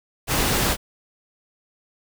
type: noise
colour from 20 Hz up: pink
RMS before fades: -21 dBFS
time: 0.27-0.77 s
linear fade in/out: 50 ms
effects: none